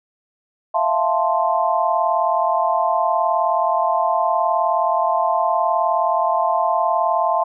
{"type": "chord", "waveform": "sine", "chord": "F major seventh", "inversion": "third", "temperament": "equal", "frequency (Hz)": [659.3, 698.5, 880, 1046.5], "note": ["E5", "F5", "A5", "C6"], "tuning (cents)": [0, 0, 0, 0], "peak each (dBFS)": -21, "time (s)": [0.74, 7.44], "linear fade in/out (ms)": 10, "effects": []}